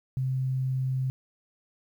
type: tone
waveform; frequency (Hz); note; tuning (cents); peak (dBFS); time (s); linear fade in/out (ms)
sine; 130.81; C3; 0; -25; 0.17-1.1; 0
effects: 10-bit